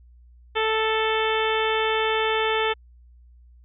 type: harmonic tone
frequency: 440 Hz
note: A4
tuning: in tune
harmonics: 1 / 2 / 3 / 4 / 5 / 6 / 7 / 8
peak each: -24 / -27 / -29 / -30 / -31 / -32 / -32 / -33 dBFS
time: 0.55-2.74 s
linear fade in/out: 20 ms
effects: added 60 Hz sine -48 dBFS peak until 3.64 s

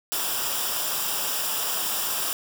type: noise with comb filter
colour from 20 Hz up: white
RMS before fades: -27 dBFS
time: 0.12-2.33 s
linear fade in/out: 0 ms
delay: 0.47 ms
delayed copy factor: -0.65
effects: none

